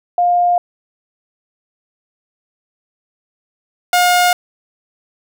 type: tone pair in turn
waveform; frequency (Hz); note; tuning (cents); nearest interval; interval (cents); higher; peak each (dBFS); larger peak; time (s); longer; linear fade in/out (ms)
sine / sawtooth; 706 / 714.6; F5 / F5; +19 / +40; unison; 21; second; -10 / -6; second; 0.18-0.58 / 3.93-4.33; neither; 2
effects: none